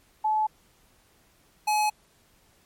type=tone pair in turn; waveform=sine / square; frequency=862 / 847.7 Hz; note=A5 / G#5; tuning=-36 / +35 cents; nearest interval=unison; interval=29 cents; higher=first; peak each=-21 / -22 dBFS; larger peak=first; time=0.24-0.47 / 1.67-1.9 s; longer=neither; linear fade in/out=10 ms; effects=pink hiss -62 dBFS RMS until 2.65 s + MP3 64 kbps